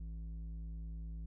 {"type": "tone with low-pass filter", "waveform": "square", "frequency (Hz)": 54.9, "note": "A1", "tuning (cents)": -3, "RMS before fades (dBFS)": -44, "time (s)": [0, 1.26], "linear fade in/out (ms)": 5, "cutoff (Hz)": 150, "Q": 1.2, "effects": []}